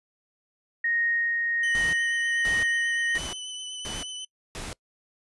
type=tone with tremolo; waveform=sine; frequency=1864.7 Hz; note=A#6; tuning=in tune; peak=-22 dBFS; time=0.84-3.18 s; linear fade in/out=5 ms; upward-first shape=sine; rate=1.3 Hz; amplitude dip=25%
type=tone with vibrato; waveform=sawtooth; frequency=3011 Hz; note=F#7; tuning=30 cents sharp; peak=-31 dBFS; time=1.63-4.25 s; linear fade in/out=5 ms; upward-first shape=triangle; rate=8.2 Hz; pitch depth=24 cents each way
type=noise bursts; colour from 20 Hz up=pink; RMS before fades=-36 dBFS; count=5; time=1.75-4.73 s; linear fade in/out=0 ms; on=180 ms; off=520 ms
effects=noise-tail reverb RT60 0.1 s tail -24 dB re dry + resampled to 24000 Hz